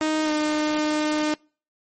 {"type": "tone with pitch glide", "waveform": "sawtooth", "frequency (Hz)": [311.1, 304], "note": ["D#4", "D#4"], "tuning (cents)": [0, -40], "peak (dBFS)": -17, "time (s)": [0.01, 1.34], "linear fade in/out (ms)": 2, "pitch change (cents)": -40, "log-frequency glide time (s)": [0.24, 0.31], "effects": ["noise-tail reverb RT60 0.4 s tail -26 dB re dry", "MP3 32 kbps"]}